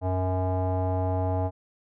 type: tone with low-pass filter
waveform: square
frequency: 92.5 Hz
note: F#2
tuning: in tune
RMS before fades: -26 dBFS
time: 0.01-1.51 s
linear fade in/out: 50 ms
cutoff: 750 Hz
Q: 6.8
effects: none